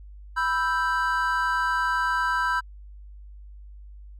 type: chord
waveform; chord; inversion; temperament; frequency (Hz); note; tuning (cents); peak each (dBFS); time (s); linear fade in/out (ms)
triangle; E minor; second; equal; 987.8 / 1318.5 / 1568; B5 / E6 / G6; 0 / 0 / 0; -24 / -26 / -24; 0.36-2.61; 20
effects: added 50 Hz sine -41 dBFS peak until 4.19 s